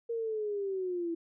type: linear sweep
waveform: sine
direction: down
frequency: 468 to 329.6 Hz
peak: -31 dBFS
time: 0.09-1.15 s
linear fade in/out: 10 ms
effects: none